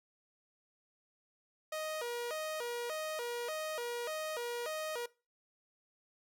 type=tone with vibrato; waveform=sawtooth; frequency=546 Hz; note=C#5; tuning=26 cents flat; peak=-33 dBFS; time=1.72-5.06 s; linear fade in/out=5 ms; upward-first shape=square; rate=1.7 Hz; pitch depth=230 cents each way; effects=noise-tail reverb RT60 0.3 s tail -21 dB re dry